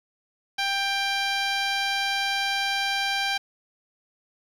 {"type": "tone", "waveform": "10% pulse", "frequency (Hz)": 790, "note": "G5", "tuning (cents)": 13, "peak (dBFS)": -15, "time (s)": [0.58, 3.38], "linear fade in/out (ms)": 10, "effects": ["low-pass 7000 Hz 12 dB/octave", "8-bit"]}